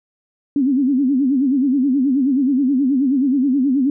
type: tone with vibrato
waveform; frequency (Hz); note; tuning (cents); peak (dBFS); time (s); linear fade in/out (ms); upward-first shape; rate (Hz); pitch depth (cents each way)
sine; 268.4; C4; +44; -13; 0.56-3.9; 2; sine; 9.4; 140
effects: none